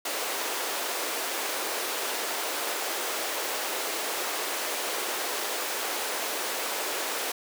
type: high-pass noise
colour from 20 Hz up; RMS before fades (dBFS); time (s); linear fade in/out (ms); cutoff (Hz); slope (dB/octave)
pink; -31; 0.05-7.32; 5; 380; 24
effects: none